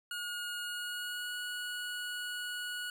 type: tone with pitch glide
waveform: 25% pulse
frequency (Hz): 1438 to 1459.8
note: F#6 to F#6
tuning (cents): -50 to -24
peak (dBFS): -33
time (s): 0.11-2.9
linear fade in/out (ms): 2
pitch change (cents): +26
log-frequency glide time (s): 0.63-1.37
effects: none